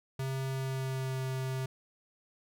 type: tone with pitch glide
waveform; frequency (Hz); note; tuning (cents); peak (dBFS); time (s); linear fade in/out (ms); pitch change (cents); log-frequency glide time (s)
square; 133.3 to 131.31; C3 to C3; +33 to +7; -33; 0.19-1.66; 5; -26; 0.48-1.21
effects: none